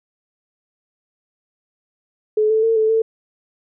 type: tone with pitch steps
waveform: sine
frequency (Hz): 428.7 / 439 / 451.7 / 437.3 / 446.4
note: A4 / A4 / A4 / A4 / A4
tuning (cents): -45 / -4 / +45 / -11 / +25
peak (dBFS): -13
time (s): 2.37-3.02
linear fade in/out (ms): 5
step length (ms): 130
effects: none